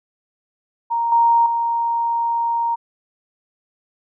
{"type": "tone with level steps", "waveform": "sine", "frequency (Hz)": 932, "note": "A#5", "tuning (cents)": -1, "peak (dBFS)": [-17, -11, -17], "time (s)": [0.9, 2.76], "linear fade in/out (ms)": 20, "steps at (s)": [1.12, 1.46], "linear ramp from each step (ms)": 2, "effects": []}